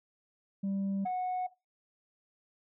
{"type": "tone pair in turn", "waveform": "sine", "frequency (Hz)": [196, 734], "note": ["G3", "F#5"], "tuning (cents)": [0, -14], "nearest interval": "octave + major seventh", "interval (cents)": 2286, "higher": "second", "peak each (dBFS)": -28, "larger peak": "neither", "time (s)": [[0.63, 1.05], [1.05, 1.47]], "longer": "neither", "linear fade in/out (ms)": 10, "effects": ["noise-tail reverb RT60 0.2 s tail -17 dB re dry", "tanh soft clip ceiling -29 dBFS"]}